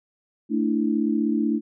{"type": "chord", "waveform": "sine", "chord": "A suspended fourth", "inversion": "none", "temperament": "equal with one note detuned", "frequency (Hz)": [222.9, 293.7, 329.6], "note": ["A3", "D4", "E4"], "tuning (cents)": [23, 0, 0], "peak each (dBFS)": [-23, -24, -26], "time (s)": [0.49, 1.61], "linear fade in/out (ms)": 50, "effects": []}